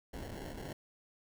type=noise with sample-and-hold; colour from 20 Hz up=pink; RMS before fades=-44 dBFS; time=0.13-0.73 s; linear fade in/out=5 ms; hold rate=1225 Hz; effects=none